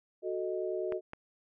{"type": "chord", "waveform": "sine", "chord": "D# diminished", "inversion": "first", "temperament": "equal", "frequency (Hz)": [370, 440, 622.3], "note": ["F#4", "A4", "D#5"], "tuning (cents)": [0, 0, 0], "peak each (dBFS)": [-34, -38, -37], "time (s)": [0.22, 1.01], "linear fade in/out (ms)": 50}
{"type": "clicks", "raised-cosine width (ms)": 0.5, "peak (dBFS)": -26, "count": 2, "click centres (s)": [0.923, 1.134]}
{"effects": []}